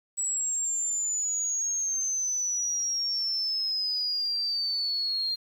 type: exponential sweep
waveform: sine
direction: down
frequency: 7850 to 4186 Hz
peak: -26 dBFS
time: 0.17-5.36 s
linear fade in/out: 20 ms
effects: 9-bit